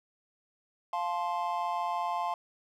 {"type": "chord", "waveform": "triangle", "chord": "F major", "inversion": "none", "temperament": "just", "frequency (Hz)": [698.5, 873.1, 1047.7], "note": ["F5", "A5", "C6"], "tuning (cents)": [0, -14, 2], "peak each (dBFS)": -32, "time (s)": [0.93, 2.34], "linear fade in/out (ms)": 2, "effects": []}